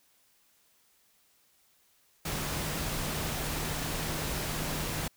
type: tone in noise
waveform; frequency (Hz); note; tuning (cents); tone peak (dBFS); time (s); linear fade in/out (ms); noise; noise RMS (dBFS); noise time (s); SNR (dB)
sine; 154.1; D#3; -16; -40; 2.25-5.08; 5; pink; -34; 2.25-5.08; -9
effects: white hiss -67 dBFS RMS until 5.16 s